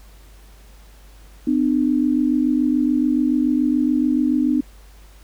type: tone pair together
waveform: sine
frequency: 253.2 / 300.2 Hz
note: B3 / D4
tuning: +43 / +38 cents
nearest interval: minor third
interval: 295 cents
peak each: -18 dBFS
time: 1.47-4.61 s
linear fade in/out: 5 ms
effects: added 50 Hz sine -43 dBFS peak until 5.23 s + pink hiss -52 dBFS RMS until 5.23 s